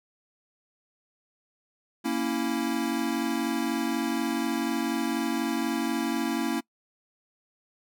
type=chord; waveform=square; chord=A# diminished; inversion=none; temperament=equal; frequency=233.1 / 277.2 / 329.6 Hz; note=A#3 / C#4 / E4; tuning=0 / 0 / 0 cents; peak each=-31 dBFS; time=2.04-6.61 s; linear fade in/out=20 ms; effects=noise-tail reverb RT60 0.1 s tail -23 dB re dry